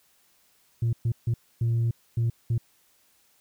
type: tone bursts at uneven times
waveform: sine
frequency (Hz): 116.1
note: A#2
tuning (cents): -7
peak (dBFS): -19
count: 6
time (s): 0.82-0.93 / 1.05-1.12 / 1.27-1.34 / 1.61-1.91 / 2.17-2.3 / 2.5-2.58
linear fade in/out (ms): 5
effects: tanh soft clip ceiling -20 dBFS + white hiss -64 dBFS RMS until 3.4 s